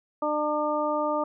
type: harmonic tone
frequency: 300 Hz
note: D4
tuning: 37 cents sharp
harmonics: 1 / 2 / 3 / 4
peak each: -31 / -27 / -30 / -30 dBFS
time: 0.22-1.24 s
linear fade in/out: 5 ms
effects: none